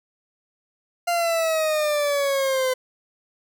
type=exponential sweep; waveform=40% pulse; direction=down; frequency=698.5 to 510 Hz; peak=-19 dBFS; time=1.07-2.74 s; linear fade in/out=10 ms; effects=10-bit